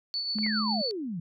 sine tone with tremolo, 4467 Hz, C#8, 12 cents sharp, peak -27 dBFS, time 0.14-0.91 s, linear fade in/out 0 ms, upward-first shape triangle, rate 7.4 Hz, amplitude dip 45%
sine tone, 214.3 Hz, A3, 45 cents flat, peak -28 dBFS, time 0.35-0.82 s, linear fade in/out 10 ms
clicks, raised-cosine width 0.5 ms, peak -27 dBFS, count 2, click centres 0.386 / 0.464 s
sine exponential sweep, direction down, 2318 to 156.9 Hz, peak -31 dBFS, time 0.43-1.2 s, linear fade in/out 5 ms
effects none

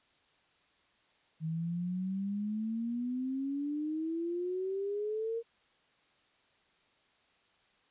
sine exponential sweep, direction up, 157.2 to 466.2 Hz, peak -32 dBFS, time 1.4-5.43 s, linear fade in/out 50 ms, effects white hiss -69 dBFS RMS until 7.9 s + resampled to 8000 Hz

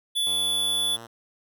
square tone, 3450 Hz, A7, 35 cents flat, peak -23 dBFS, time 0.15-0.97 s, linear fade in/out 20 ms
5% pulse exponential sweep, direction up, 87.31 to 117.7 Hz, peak -29 dBFS, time 0.26-1.07 s, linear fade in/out 10 ms
effects none

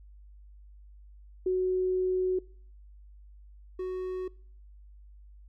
sine / triangle tone pair in turn, 370 / 370 Hz, F#4 / F#4, 0 / 0 cents, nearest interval unison, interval 0 cents, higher neither, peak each -24 / -29 dBFS, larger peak first, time 1.46-2.39 / 3.79-4.28 s, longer first, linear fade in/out 5 ms, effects noise-tail reverb RT60 0.5 s tail -23 dB re dry + added 50 Hz sine -49 dBFS peak until 5.48 s

